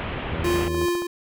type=low-pass noise; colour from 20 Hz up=pink; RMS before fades=-30 dBFS; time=0-0.68 s; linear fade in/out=0 ms; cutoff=3200 Hz; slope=48 dB/octave
type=harmonic tone; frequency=80.8 Hz; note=E2; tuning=34 cents flat; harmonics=1 / 2 / 3 / 4 / 5 / 6 / 7; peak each=-28 / -32 / -38 / -40 / -40 / -41 / -39 dBFS; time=0.31-0.86 s; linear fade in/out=10 ms
type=tone with tremolo; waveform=square; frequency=349.2 Hz; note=F4; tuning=in tune; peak=-20 dBFS; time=0.44-1.07 s; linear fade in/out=5 ms; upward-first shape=triangle; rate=2.9 Hz; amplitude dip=60%
type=click train; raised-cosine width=1 ms; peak=-21 dBFS; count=7; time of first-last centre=0.61-1.021 s; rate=14.6 Hz
effects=none